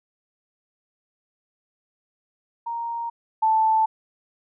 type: tone pair in turn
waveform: sine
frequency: 932.3 / 880 Hz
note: A#5 / A5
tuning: 0 / 0 cents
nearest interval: minor second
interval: 100 cents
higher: first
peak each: -26 / -16 dBFS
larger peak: second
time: 2.66-3.1 / 3.42-3.86 s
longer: neither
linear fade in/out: 10 ms
effects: none